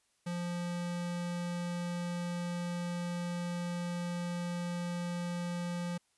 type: tone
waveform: square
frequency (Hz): 174.61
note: F3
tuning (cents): 0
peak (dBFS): -35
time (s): 0.26-5.98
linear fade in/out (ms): 10
effects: white hiss -74 dBFS RMS until 6.17 s + resampled to 24000 Hz